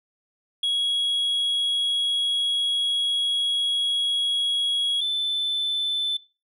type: tone pair in turn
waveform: sine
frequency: 3322 / 3522 Hz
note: G#7 / A7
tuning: 0 / +1 cents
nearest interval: minor second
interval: 101 cents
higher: second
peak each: -18 / -20 dBFS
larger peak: first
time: 0.63-5.01 / 5.01-6.17 s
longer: first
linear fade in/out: 5 ms
effects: noise-tail reverb RT60 0.3 s tail -20 dB re dry + tanh soft clip ceiling -20 dBFS